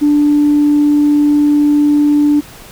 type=tone; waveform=sine; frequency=293.7 Hz; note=D4; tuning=in tune; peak=-6 dBFS; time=0.01-2.41 s; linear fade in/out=20 ms; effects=tanh soft clip ceiling -3 dBFS + pink hiss -36 dBFS RMS until 2.71 s